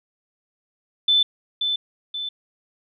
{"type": "tone with echo", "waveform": "sine", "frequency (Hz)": 3520, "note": "A7", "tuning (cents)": 0, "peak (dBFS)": -14, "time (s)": [1.08, 1.23], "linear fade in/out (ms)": 5, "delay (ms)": 530, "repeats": 2, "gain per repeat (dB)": -6, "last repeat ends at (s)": 2.29, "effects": []}